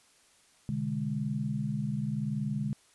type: chord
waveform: sine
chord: G# diminished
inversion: first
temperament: equal with one note detuned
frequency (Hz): 126.07 / 146.83 / 207.7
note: B2 / D3 / G#3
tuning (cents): +36 / 0 / 0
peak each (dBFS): -36 / -33 / -33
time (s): 0.69-2.73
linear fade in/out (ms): 0
effects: white hiss -63 dBFS RMS until 2.94 s + resampled to 24000 Hz